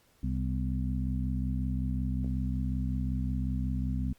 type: harmonic tone with a mistuned harmonic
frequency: 65.41 Hz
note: C2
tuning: in tune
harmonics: 1 / 2 / 3 / 4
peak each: -31 / -34 / -36 / -37 dBFS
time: 0.23-4.13 s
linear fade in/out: 5 ms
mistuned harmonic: 4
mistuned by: -56 cents
effects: pink hiss -66 dBFS RMS until 4.18 s + Opus 48 kbps